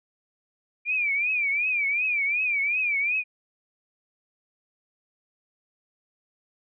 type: tone with vibrato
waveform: sine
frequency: 2373 Hz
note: D7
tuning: 17 cents sharp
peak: -22 dBFS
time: 0.85-3.24 s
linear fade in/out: 50 ms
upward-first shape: triangle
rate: 2.7 Hz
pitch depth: 150 cents each way
effects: none